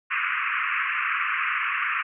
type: band-pass noise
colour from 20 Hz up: pink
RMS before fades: -26 dBFS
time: 0.1-2.03 s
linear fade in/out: 20 ms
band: 1100 to 2700 Hz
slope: 96 dB/octave
effects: none